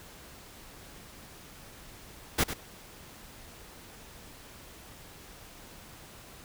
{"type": "noise with echo", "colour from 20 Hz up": "pink", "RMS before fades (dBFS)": -25, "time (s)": [2.38, 2.44], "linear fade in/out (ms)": 10, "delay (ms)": 99, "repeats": 1, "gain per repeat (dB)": -10, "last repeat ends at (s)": 2.539, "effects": ["pink hiss -50 dBFS RMS until 6.44 s"]}